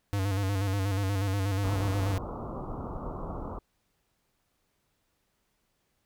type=tone with vibrato; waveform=square; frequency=98 Hz; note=G2; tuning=in tune; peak=-27 dBFS; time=0.13-2.18 s; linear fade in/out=0 ms; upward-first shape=square; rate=8.3 Hz; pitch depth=51 cents each way
type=low-pass noise; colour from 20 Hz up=pink; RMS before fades=-37 dBFS; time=1.64-3.59 s; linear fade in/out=5 ms; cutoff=1300 Hz; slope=96 dB/octave
effects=pink hiss -75 dBFS RMS until 6.05 s